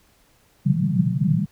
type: band-pass noise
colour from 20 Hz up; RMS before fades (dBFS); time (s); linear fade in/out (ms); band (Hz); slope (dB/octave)
white; -20; 0.65-1.46; 20; 120 to 200; 96
effects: pink hiss -59 dBFS RMS until 1.51 s